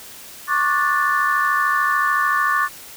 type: chord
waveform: sine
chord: D major seventh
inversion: third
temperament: just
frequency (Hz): 1101.2 / 1174.7 / 1468.3 / 1762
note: C#6 / D6 / F#6 / A6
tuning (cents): -12 / 0 / -14 / +2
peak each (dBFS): -21 / -20 / -24 / -20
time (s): 0.47-2.69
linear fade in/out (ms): 50
effects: tanh soft clip ceiling -5 dBFS + white hiss -39 dBFS RMS until 2.96 s